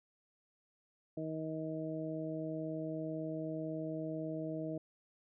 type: harmonic tone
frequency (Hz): 158.1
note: D#3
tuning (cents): +28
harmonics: 1 / 2 / 3 / 4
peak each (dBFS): -43 / -40 / -46 / -43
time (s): 1.17-4.78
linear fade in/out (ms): 5
effects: none